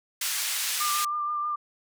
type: band-pass noise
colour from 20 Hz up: white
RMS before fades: -29 dBFS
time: 0.21-1.05 s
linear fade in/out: 5 ms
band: 1500 to 11000 Hz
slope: 12 dB/octave
type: tone with vibrato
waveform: sine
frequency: 1194 Hz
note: D6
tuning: 28 cents sharp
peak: -26 dBFS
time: 0.8-1.56 s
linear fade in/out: 10 ms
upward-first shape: sine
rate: 6.3 Hz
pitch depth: 21 cents each way
effects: none